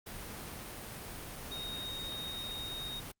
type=tone in noise; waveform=sine; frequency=3729 Hz; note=A#7; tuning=in tune; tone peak=-39 dBFS; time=1.51-3 s; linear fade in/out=10 ms; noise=pink; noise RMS=-44 dBFS; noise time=0.06-3.12 s; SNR=+2 dB; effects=Opus 32 kbps